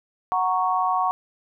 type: chord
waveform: sine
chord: F# major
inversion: none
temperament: equal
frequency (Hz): 740 / 932.3 / 1108.7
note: F#5 / A#5 / C#6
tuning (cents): 0 / 0 / 0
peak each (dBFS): -23 / -26 / -23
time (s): 0.32-1.11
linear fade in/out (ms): 0
effects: none